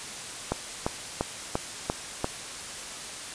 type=click train; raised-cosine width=1 ms; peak=-11 dBFS; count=6; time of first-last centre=0.52-2.244 s; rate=2.9 Hz; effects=white hiss -38 dBFS RMS until 3.34 s + resampled to 22050 Hz